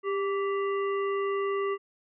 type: harmonic tone with a mistuned harmonic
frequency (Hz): 396.9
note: G4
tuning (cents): +22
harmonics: 1 / 3 / 5 / 7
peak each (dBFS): -27 / -33 / -40 / -46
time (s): 0.03-1.78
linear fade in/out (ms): 50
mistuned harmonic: 3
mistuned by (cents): -46
effects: none